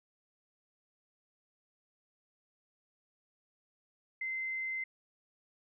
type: tone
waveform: sine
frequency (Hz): 2070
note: C7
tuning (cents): -19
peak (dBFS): -34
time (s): 4.21-4.84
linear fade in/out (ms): 5
effects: none